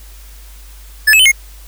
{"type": "tone with pitch steps", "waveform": "square", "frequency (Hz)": [1734, 2592, 3044, 2154], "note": ["A6", "E7", "F#7", "C7"], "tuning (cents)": [-26, -30, 48, 50], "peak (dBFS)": -6, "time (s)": [1.07, 1.318], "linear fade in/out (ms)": 10, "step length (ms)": 62, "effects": ["added 50 Hz sine -34 dBFS peak until 1.67 s", "white hiss -43 dBFS RMS until 1.67 s"]}